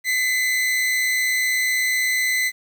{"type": "tone pair together", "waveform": "40% pulse", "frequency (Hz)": [2016, 2136], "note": ["B6", "C7"], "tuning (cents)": [35, 35], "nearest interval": "minor second", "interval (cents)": 100, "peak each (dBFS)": [-18, -28], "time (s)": [0.04, 2.52], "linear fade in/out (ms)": 50, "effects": ["9-bit"]}